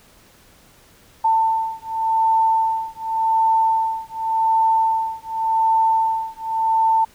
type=beating tone pair; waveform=sine; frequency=893 / 893.88 Hz; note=A5 / A5; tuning=+25 / +27 cents; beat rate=0.88 Hz; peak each=-19 dBFS; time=1.24-7.05 s; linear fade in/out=10 ms; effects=pink hiss -51 dBFS RMS until 7.14 s